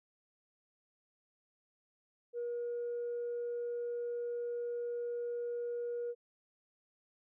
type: tone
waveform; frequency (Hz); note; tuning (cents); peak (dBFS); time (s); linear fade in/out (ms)
sine; 477.9; A#4; +43; -34; 2.33-6.15; 50
effects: tanh soft clip ceiling -32 dBFS